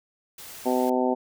white noise, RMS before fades -42 dBFS, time 0.38-0.9 s, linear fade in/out 5 ms
harmonic tone, 126.9 Hz, B2, 47 cents sharp, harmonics 2 / 3 / 4 / 5 / 6 / 7, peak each -25 / -27 / -28 / -29 / -30 / -30 dBFS, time 0.65-1.15 s, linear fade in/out 20 ms
effects none

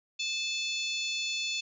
harmonic tone, 872 Hz, A5, 16 cents flat, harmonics 3 / 4 / 5 / 6 / 7 / 8, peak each -34 / -35 / -37 / -45 / -45 / -42 dBFS, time 0.19-1.61 s, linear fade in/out 10 ms, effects none

